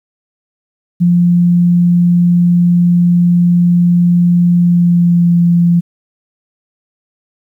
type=tone with pitch glide; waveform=sine; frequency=174.61 to 172.21 Hz; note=F3 to F3; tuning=0 to -24 cents; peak=-6 dBFS; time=1-5.81 s; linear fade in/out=20 ms; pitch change=-24 cents; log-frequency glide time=4.56-5.37 s; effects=8-bit